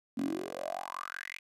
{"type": "tone with high-pass filter sweep", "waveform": "10% pulse", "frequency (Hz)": 45.26, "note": "F#1", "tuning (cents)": -37, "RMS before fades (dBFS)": -38, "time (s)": [0.17, 1.39], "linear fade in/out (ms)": 10, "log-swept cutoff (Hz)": [240, 2400], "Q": 8.5, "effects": ["resampled to 32000 Hz"]}